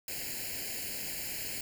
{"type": "noise with comb filter", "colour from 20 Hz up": "white", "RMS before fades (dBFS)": -38, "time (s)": [0.08, 1.61], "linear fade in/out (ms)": 2, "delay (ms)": 0.42, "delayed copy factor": 1, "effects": []}